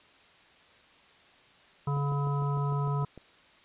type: harmonic tone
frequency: 142.1 Hz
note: C#3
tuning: 43 cents sharp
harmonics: 1 / 3 / 5 / 7 / 9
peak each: -27 / -39 / -43 / -37 / -40 dBFS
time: 1.87-3.05 s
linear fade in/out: 5 ms
type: click train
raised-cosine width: 2 ms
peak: -32 dBFS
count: 9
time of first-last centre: 1.97-3.177 s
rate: 6.63 Hz
effects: white hiss -58 dBFS RMS until 3.64 s + resampled to 8000 Hz